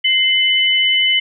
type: tone pair together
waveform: sine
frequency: 2085 / 3002 Hz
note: C7 / F#7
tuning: -7 / +24 cents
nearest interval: tritone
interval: 631 cents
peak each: -16 / -13 dBFS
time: 0.04-1.2 s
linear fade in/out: 10 ms
effects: none